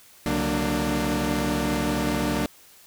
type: tone cluster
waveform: sawtooth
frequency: 67 / 145.9 / 186.7 / 231.3 / 297 Hz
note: C2 / D3 / F#3 / A#3 / D4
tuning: +42 / -11 / +16 / -13 / +20 cents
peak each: -28 / -29 / -26 / -24 / -23 dBFS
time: 0.26-2.46 s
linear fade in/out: 0 ms
effects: white hiss -52 dBFS RMS until 2.86 s